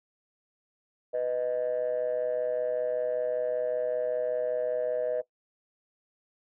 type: ring-modulated tone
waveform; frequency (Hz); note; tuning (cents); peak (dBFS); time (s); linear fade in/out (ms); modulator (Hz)
triangle; 62.6; B1; +24; -20; 1.13-5.22; 20; 559
effects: noise-tail reverb RT60 0.1 s tail -18 dB re dry + tanh soft clip ceiling -21 dBFS